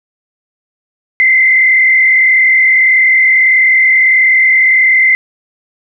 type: tone with frequency modulation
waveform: sine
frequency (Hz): 2065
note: C7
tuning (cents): -23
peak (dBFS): -5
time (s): 1.2-5.15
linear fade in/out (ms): 0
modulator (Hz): 38.4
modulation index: 1.4
effects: none